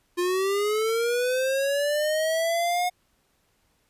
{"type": "linear sweep", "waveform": "square", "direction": "up", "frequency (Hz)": [349.2, 724], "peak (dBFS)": -23, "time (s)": [0.17, 2.9], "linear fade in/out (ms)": 20, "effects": ["pink hiss -68 dBFS RMS until 3.89 s", "resampled to 32000 Hz"]}